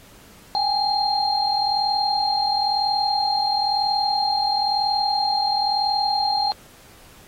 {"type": "tone cluster", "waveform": "sine", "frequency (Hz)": [791, 832, 4200], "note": ["G5", "G#5", "C8"], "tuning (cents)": [15, 3, 6], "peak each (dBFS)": -23, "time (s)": [0.55, 6.52], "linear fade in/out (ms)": 0, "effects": ["pink hiss -49 dBFS RMS until 7.27 s", "AAC 48 kbps"]}